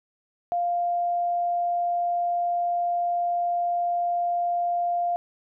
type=tone; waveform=sine; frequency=698.5 Hz; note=F5; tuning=in tune; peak=-22 dBFS; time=0.52-5.16 s; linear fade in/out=0 ms; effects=none